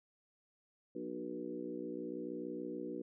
harmonic tone with a mistuned harmonic, 60.6 Hz, B1, 32 cents flat, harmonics 3 / 4 / 5 / 6 / 7 / 8, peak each -52 / -47 / -44 / -45 / -54 / -47 dBFS, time 0.95-3.02 s, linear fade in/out 5 ms, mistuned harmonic 6, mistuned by +28 cents, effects none

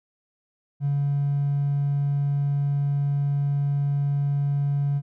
triangle tone with hard clipping, 141.9 Hz, C#3, 41 cents sharp, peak -21 dBFS, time 0.8-5.02 s, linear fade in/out 50 ms, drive 4 dB, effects none

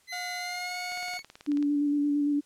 25% pulse tone with pitch glide, 2040 to 2212 Hz, C7 to C#7, -44 to -4 cents, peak -31 dBFS, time 0.07-1.23 s, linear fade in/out 50 ms, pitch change +140 cents, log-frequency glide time 0.36-0.78 s
sawtooth tone, 719 Hz, F#5, 50 cents flat, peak -32 dBFS, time 0.12-1.18 s, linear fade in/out 10 ms
click train, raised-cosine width 0.2 ms, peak -28 dBFS, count 14, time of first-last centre 0.92-1.627 s, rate 18.4 Hz
sine tone with vibrato, 290 Hz, D4, 22 cents flat, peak -23 dBFS, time 1.47-2.41 s, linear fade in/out 20 ms, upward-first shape square, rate 8.8 Hz, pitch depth 15 cents each way
effects white hiss -64 dBFS RMS until 2.45 s + low-pass 10000 Hz 12 dB/octave

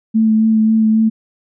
sine tone with vibrato, 220 Hz, A3, in tune, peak -9 dBFS, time 0.14-1.1 s, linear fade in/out 20 ms, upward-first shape sine, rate 3.7 Hz, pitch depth 16 cents each way, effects none

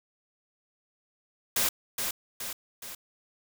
white noise with echo, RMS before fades -26 dBFS, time 1.56-1.69 s, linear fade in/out 5 ms, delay 420 ms, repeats 3, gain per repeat -5 dB, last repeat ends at 2.95 s, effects none

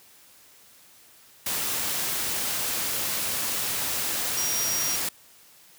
sine tone in noise, 5700 Hz, F8, 34 cents sharp, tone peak -27 dBFS, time 4.37-4.96 s, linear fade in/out 5 ms, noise white, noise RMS -28 dBFS, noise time 1.46-5.09 s, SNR -2 dB, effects white hiss -54 dBFS RMS until 5.78 s + high-pass 60 Hz 12 dB/octave

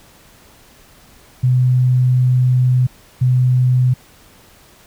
sine tone bursts at uneven times, 126.5 Hz, B2, 42 cents sharp, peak -10 dBFS, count 2, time 1.43-2.87 / 3.21-3.94 s, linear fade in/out 10 ms, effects pink hiss -47 dBFS RMS until 4.86 s

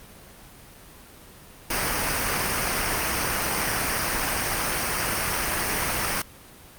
pink noise with comb filter, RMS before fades -25 dBFS, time 1.7-6.22 s, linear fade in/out 5 ms, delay 0.27 ms, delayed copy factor -0.55, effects pink hiss -47 dBFS RMS until 6.78 s + Opus 32 kbps

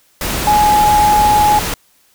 sine tone in noise, 839 Hz, G#5, 17 cents sharp, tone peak -8 dBFS, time 0.47-1.59 s, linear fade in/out 2 ms, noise pink, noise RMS -19 dBFS, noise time 0.21-1.74 s, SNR +8 dB, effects white hiss -54 dBFS RMS until 2.14 s

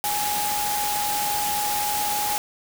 sine tone in noise, 830.6 Hz, G#5, in tune, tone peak -25 dBFS, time 0.04-2.38 s, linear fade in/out 0 ms, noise white, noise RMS -27 dBFS, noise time 0.04-2.38 s, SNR -1 dB, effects none

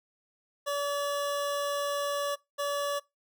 25% pulse tone pair in turn, 572 / 572 Hz, D5 / D5, -46 / -46 cents, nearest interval unison, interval 0 cents, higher neither, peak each -25 dBFS, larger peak neither, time 0.66-2.36 / 2.58-3 s, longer first, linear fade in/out 20 ms, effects noise-tail reverb RT60 0.2 s tail -22 dB re dry

